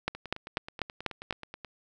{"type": "two click trains", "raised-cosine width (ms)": 0.3, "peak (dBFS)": [-12, -24], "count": [6, 15], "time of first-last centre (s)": [[0.08, 1.309], [0.15, 1.647]], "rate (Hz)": [4.07, 9.35], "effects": []}